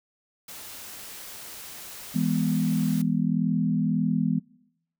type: noise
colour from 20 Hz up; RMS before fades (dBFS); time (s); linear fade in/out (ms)
white; -41; 0.48-3.02; 5
type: chord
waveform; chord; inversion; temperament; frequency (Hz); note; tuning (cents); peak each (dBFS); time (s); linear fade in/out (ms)
sine; E major; none; equal with one note detuned; 164.81 / 205.4 / 246.9; E3 / G#3 / B3; 0 / -19 / 0; -26; 2.14-4.4; 20
effects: noise-tail reverb RT60 0.8 s tail -23 dB re dry